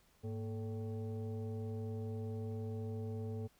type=tone with frequency modulation; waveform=sine; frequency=103.83 Hz; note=G#2; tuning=in tune; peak=-38 dBFS; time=0.23-3.48 s; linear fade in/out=20 ms; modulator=335 Hz; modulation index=0.88; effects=pink hiss -70 dBFS RMS until 3.59 s